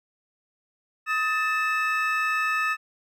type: tone cluster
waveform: triangle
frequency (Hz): 1265 / 1771 / 2614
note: D#6 / A6 / E7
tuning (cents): +28 / +11 / -15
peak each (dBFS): -24 / -25 / -27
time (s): 1.06-2.77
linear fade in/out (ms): 50
effects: none